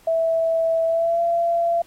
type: tone with pitch glide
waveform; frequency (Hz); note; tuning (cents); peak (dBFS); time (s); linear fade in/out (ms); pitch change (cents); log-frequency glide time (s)
sine; 656 to 680.7; E5 to F5; -9 to -45; -17; 0.07-1.82; 5; +64; 0.86-1.22
effects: pink hiss -54 dBFS RMS until 1.86 s + AAC 48 kbps